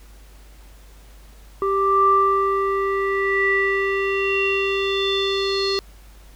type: tone with low-pass filter sweep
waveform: square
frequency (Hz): 392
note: G4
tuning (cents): 0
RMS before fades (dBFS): -20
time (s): 1.62-5.79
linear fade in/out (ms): 0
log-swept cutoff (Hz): 1000 to 4500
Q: 7.8
effects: added 50 Hz sine -43 dBFS peak until 6.35 s + pink hiss -52 dBFS RMS until 6.35 s